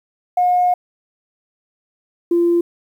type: tone pair in turn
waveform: sine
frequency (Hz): 719 / 343.7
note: F#5 / F4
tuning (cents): -50 / -28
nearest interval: octave + minor second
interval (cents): 1278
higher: first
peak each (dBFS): -11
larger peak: neither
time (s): 0.37-0.74 / 2.31-2.61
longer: first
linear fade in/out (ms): 5
effects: tanh soft clip ceiling -7 dBFS + 8-bit